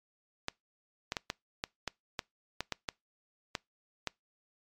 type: clicks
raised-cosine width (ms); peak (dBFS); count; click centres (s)
0.2; -15; 12; 0.484 / 1.121 / 1.168 / 1.301 / 1.639 / 1.877 / 2.192 / 2.606 / 2.723 / 2.888 / 3.552 / 4.073
effects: noise-tail reverb RT60 0.2 s tail -25 dB re dry + MP3 96 kbps